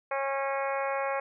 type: harmonic tone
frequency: 273.6 Hz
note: C#4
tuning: 23 cents flat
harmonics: 2 / 3 / 4 / 5 / 6 / 7 / 8 / 9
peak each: -31 / -34 / -35 / -40 / -40 / -42 / -40 / -44 dBFS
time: 0.11-1.2 s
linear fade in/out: 5 ms
effects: none